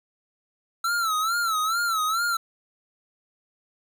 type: tone with vibrato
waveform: square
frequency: 1329 Hz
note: E6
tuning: 14 cents sharp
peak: -23 dBFS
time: 0.84-2.37 s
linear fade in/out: 5 ms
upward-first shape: sine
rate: 2.3 Hz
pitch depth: 110 cents each way
effects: 9-bit